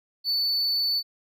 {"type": "tone", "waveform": "triangle", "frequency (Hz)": 4487, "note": "C#8", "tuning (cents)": 20, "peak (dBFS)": -21, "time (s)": [0.24, 1.03], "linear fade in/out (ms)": 50, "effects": []}